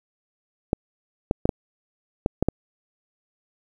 clicks, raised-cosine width 2 ms, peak -6 dBFS, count 7, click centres 0.731 / 1.311 / 1.455 / 1.492 / 2.261 / 2.426 / 2.486 s, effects 8-bit

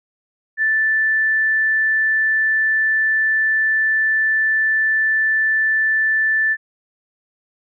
sine tone, 1760 Hz, A6, in tune, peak -14 dBFS, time 0.57-6.57 s, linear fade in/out 50 ms, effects none

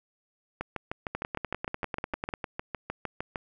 two click trains, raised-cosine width 0.5 ms, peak -16 / -17 dBFS, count 13 / 19, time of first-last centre 1.15-2.338 / 0.61-3.358 s, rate 10.1 / 6.55 Hz, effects none

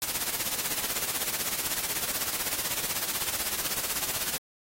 white noise with tremolo, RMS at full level -28 dBFS, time 0.02-4.38 s, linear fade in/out 0 ms, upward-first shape sine, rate 16 Hz, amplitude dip 65%, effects AAC 48 kbps

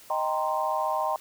sine chord, C minor seventh, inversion first, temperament equal, 622.3 / 784 / 932.3 / 1046.5 Hz, Eb5 / G5 / Bb5 / C6, 0 / 0 / 0 / 0 cents, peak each -30 dBFS, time 0.1-1.16 s, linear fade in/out 2 ms, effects white hiss -51 dBFS RMS until 1.2 s

